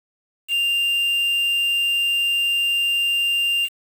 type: tone with quantisation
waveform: triangle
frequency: 2792 Hz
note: F7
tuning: 1 cent flat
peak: -16 dBFS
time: 0.48-3.69 s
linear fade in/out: 50 ms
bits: 6
effects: none